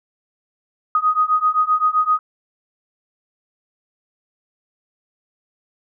sine beating tone pair, 1244.5 / 1252.2 Hz, D#6 / D#6, 0 / +11 cents, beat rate 7.7 Hz, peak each -18 / -17 dBFS, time 0.95-2.19 s, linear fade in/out 2 ms, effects none

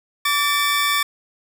20% pulse tone pair together, 1153.3 / 1783 Hz, D6 / A6, -32 / +22 cents, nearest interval minor sixth, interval 754 cents, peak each -14 / -17 dBFS, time 0.25-1.03 s, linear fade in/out 5 ms, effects none

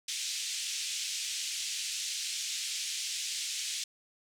white band-pass noise, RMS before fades -36 dBFS, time 0.08-3.84 s, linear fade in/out 5 ms, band 2500 to 7600 Hz, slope 24 dB/octave, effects none

